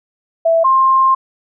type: tone pair in turn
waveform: sine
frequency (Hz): 660 / 1058.5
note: E5 / C6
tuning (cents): +2 / +20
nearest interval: minor sixth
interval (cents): 818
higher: second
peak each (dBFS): -9 / -8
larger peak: second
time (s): 0.45-0.64 / 0.64-1.15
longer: second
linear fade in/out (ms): 10
effects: none